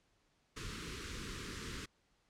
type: band-stop noise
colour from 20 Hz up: pink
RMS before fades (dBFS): -44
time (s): 0.56-1.86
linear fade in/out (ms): 10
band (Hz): 460 to 1100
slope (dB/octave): 48
effects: pink hiss -75 dBFS RMS until 2.29 s + low-pass 7000 Hz 12 dB/octave